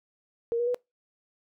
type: tone with pitch steps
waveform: sine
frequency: 466.2 / 478.8 / 491.6 Hz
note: A#4 / A#4 / B4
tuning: 0 / +46 / -8 cents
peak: -24 dBFS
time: 0.52-0.745 s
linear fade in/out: 0 ms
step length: 75 ms
effects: noise-tail reverb RT60 0.2 s tail -24 dB re dry